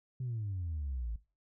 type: exponential sweep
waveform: sine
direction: down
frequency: 131.7 to 53.1 Hz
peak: -33 dBFS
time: 0.2-1.16 s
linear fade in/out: 5 ms
effects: noise-tail reverb RT60 0.3 s tail -19 dB re dry + tanh soft clip ceiling -31 dBFS